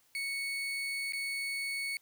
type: tone with dropouts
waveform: 35% pulse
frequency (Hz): 2217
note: C#7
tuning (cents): 0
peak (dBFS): -32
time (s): 0.15-1.97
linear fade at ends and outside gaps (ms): 1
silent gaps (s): 1.123-1.133
effects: white hiss -68 dBFS RMS until 2.01 s